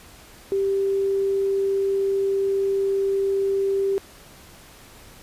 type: tone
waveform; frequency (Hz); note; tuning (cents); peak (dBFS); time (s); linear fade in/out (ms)
sine; 392; G4; 0; -19; 0.52-3.98; 0
effects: pink hiss -47 dBFS RMS until 5.22 s + resampled to 32000 Hz